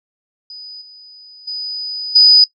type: tone with level steps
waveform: sine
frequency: 4976 Hz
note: D#8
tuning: 1 cent flat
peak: -30 / -37 / -21 / -4 dBFS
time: 0.5-2.44 s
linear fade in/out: 2 ms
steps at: 0.81 / 1.47 / 2.15 s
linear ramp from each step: 10 ms
effects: noise-tail reverb RT60 0.1 s tail -20 dB re dry